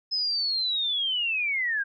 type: linear sweep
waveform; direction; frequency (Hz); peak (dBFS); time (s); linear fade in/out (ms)
sine; down; 5140 to 1568; -24; 0.11-1.84; 20
effects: none